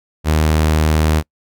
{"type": "tone", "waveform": "sawtooth", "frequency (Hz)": 77.78, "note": "D#2", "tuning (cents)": 0, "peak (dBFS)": -8, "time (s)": [0.24, 1.23], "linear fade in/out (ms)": 50, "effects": ["noise-tail reverb RT60 0.1 s tail -26 dB re dry"]}